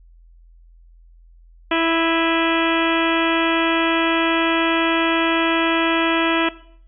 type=harmonic tone with a mistuned harmonic; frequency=329.6 Hz; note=E4; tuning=in tune; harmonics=1 / 2 / 3 / 4 / 5 / 6 / 7 / 8 / 9 / 10; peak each=-20 / -23 / -25 / -26 / -27 / -28 / -28 / -29 / -30 / -30 dBFS; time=1.71-6.49 s; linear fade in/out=5 ms; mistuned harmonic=7; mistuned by=+71 cents; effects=noise-tail reverb RT60 0.6 s tail -18 dB re dry + added 42 Hz sine -45 dBFS peak until 6.87 s